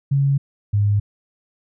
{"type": "tone pair in turn", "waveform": "sine", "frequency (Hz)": [139, 102.59], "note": ["C#3", "G#2"], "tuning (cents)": [5, -21], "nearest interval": "perfect fourth", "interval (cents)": 526, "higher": "first", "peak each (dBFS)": -14, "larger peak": "neither", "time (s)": [[0.11, 0.38], [0.73, 1]], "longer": "neither", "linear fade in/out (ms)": 10, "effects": []}